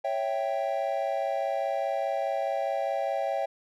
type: chord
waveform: triangle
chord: C# diminished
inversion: none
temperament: equal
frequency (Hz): 554.4 / 659.3 / 784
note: C#5 / E5 / G5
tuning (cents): 0 / 0 / 0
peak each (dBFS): -29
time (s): 0.04-3.46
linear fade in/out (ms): 10
effects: none